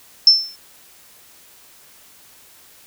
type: tone with exponential decay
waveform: sine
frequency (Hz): 5320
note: E8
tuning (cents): +15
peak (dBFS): -3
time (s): 0.27-0.56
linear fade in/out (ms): 2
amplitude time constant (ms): 63
effects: white hiss -48 dBFS RMS until 2.86 s